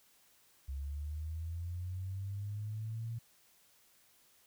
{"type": "linear sweep", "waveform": "sine", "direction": "up", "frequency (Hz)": [67, 116.54], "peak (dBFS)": -37, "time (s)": [0.68, 3.19], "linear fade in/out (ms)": 10, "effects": ["white hiss -67 dBFS RMS until 4.46 s"]}